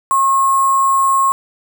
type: tone with sample-and-hold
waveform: sine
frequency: 1081 Hz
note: C#6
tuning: 44 cents flat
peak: -10 dBFS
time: 0.11-1.32 s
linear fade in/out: 0 ms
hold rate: 8820 Hz
effects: none